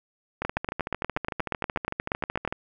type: two click trains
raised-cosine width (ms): 0.5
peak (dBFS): -14 / -11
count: 29 / 18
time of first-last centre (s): 0.42-2.525 / 0.45-2.476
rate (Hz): 13.3 / 8.39
effects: none